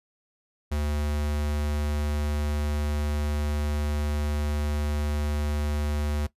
square tone, 74 Hz, D2, 14 cents sharp, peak -26 dBFS, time 0.71-6.27 s, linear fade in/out 10 ms, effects noise-tail reverb RT60 0.1 s tail -17 dB re dry + resampled to 32000 Hz

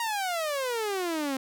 sawtooth exponential sweep, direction down, 952 to 260 Hz, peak -24 dBFS, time 0-1.37 s, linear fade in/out 2 ms, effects none

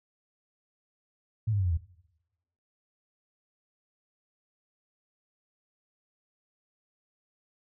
sine tone with pitch steps, 110 / 102.04 / 94.66 / 87.81 / 81.46 Hz, A2 / G#2 / F#2 / F2 / E2, 0 / -30 / +40 / +10 / -20 cents, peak -24 dBFS, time 1.47-1.775 s, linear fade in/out 10 ms, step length 61 ms, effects noise-tail reverb RT60 0.9 s tail -20 dB re dry

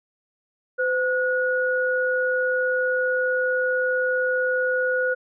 sine tone pair together, 510 / 1454.6 Hz, C5 / F#6, -44 / -30 cents, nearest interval octave + tritone, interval 1814 cents, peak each -22 / -23 dBFS, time 0.78-5.15 s, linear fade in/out 20 ms, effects none

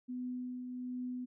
sine tone with tremolo, 250 Hz, B3, 21 cents sharp, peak -36 dBFS, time 0.08-1.26 s, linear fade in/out 20 ms, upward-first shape triangle, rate 1.3 Hz, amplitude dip 40%, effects none

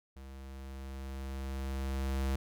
square tone with level ramp, 67 Hz, C2, 42 cents sharp, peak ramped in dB -47 to -30 dBFS, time 0.16-2.36 s, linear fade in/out 5 ms, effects none

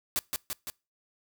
white noise with echo, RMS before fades -28 dBFS, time 0.16-0.19 s, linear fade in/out 0 ms, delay 170 ms, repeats 3, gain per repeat -3 dB, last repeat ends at 0.7 s, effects noise-tail reverb RT60 0.3 s tail -26 dB re dry

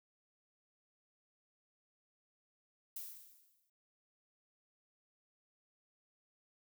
violet noise with exponential decay, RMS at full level -43 dBFS, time 2.96-3.7 s, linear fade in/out 5 ms, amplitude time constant 160 ms, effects none

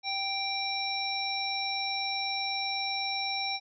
harmonic tone, 784 Hz, G5, in tune, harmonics 1 / 3 / 5 / 7, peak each -35 / -35 / -35 / -35 dBFS, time 0.03-3.6 s, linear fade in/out 50 ms, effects none

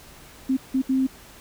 sine tone bursts at uneven times, 263.3 Hz, C4, 11 cents sharp, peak -18 dBFS, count 3, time 0.49-0.57 / 0.74-0.82 / 0.89-1.07 s, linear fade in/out 10 ms, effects pink hiss -47 dBFS RMS until 1.4 s

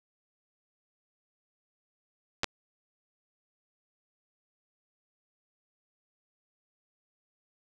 clicks, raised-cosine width 0.2 ms, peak -10 / -11 dBFS, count 2, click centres 2.434 / 2.443 s, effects none

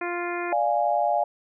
harmonic tone, 349.2 Hz, F4, in tune, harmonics 1 / 2 / 3 / 4 / 5 / 6 / 7, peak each -30 / -33 / -35 / -36 / -37 / -38 / -38 dBFS, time 0.01-0.53 s, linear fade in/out 5 ms
sine chord, D diminished, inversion none, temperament equal, 587.3 / 698.5 / 830.6 Hz, D5 / F5 / Ab5, 0 / 0 / 0 cents, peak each -26 / -23 / -25 dBFS, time 0.52-1.24 s, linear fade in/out 5 ms
effects none

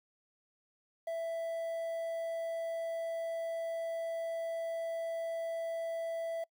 triangle tone with quantisation, 662 Hz, E5, 7 cents sharp, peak -32 dBFS, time 1.07-6.44 s, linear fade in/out 5 ms, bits 10, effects noise-tail reverb RT60 0.1 s tail -26 dB re dry

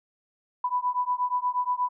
sine beating tone pair, 987.8 / 996.2 Hz, B5 / B5, 0 / +15 cents, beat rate 8.4 Hz, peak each -27 dBFS, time 0.64-1.89 s, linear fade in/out 5 ms, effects none

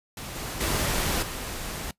pink noise with level steps, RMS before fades -37 / -34 / -26 / -34 dBFS, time 0.17-1.91 s, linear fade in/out 2 ms, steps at 0.35 / 0.6 / 1.22 s, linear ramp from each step 10 ms, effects noise-tail reverb RT60 0.1 s tail -20 dB re dry + resampled to 32000 Hz

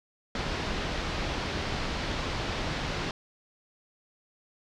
pink low-pass noise, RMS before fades -32 dBFS, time 0.35-3.11 s, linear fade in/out 2 ms, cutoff 5000 Hz, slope 24 dB/octave, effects none

